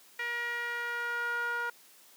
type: tone with band-pass filter sweep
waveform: sawtooth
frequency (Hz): 476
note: A#4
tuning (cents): +36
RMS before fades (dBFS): -34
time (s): 0.19-1.7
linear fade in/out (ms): 5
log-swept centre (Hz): 2000 to 1300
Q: 4.6
effects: white hiss -58 dBFS RMS until 2.16 s + high-pass 200 Hz 12 dB/octave